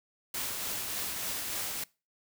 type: noise with tremolo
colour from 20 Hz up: white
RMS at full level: -34 dBFS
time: 0.34-1.84 s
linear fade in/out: 5 ms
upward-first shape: triangle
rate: 3.4 Hz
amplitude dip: 30%
effects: noise-tail reverb RT60 0.3 s tail -23 dB re dry